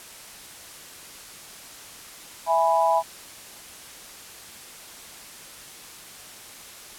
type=chord; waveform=sine; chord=E major; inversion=none; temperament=equal; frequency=659.3 / 830.6 / 987.8 Hz; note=E5 / G#5 / B5; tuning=0 / 0 / 0 cents; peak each=-22 dBFS; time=2.46-3.03 s; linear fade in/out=50 ms; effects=white hiss -43 dBFS RMS until 6.98 s + low-pass 12000 Hz 12 dB/octave